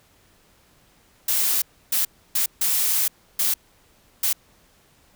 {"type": "noise bursts at uneven times", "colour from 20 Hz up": "blue", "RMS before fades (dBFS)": -21, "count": 6, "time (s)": [[1.28, 1.62], [1.92, 2.05], [2.35, 2.46], [2.61, 3.08], [3.39, 3.54], [4.23, 4.33]], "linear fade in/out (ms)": 5, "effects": ["pink hiss -58 dBFS RMS until 5.15 s"]}